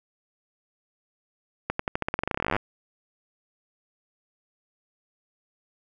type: accelerating click train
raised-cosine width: 0.5 ms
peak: -10 dBFS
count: 25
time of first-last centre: 1.7-2.565 s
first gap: 94 ms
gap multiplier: 0.9
effects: none